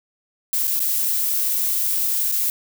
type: noise with dropouts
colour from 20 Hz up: violet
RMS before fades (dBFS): -21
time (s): 0.53-2.5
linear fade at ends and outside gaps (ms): 1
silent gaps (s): 0.672-0.676 / 0.794-0.802 / 2.316-2.322
effects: none